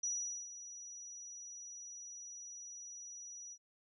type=tone with ADSR envelope; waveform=sine; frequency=5840 Hz; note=F#8; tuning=24 cents flat; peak=-34 dBFS; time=0.03-3.58 s; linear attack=7 ms; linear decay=440 ms; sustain=-13 dB; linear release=59 ms; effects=none